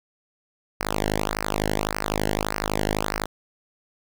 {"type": "tone with flanger", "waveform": "sawtooth", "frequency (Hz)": 51.91, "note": "G#1", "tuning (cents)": 0, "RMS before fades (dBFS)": -26, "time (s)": [0.8, 3.26], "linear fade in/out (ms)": 10, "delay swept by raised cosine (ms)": [0.28, 0.84], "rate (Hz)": 1.7, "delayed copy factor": -0.95, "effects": []}